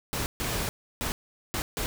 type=noise bursts at uneven times; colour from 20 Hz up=pink; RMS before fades=-30 dBFS; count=5; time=0.13-0.26 / 0.4-0.69 / 1.01-1.12 / 1.54-1.62 / 1.77-1.86 s; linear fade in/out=0 ms; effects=none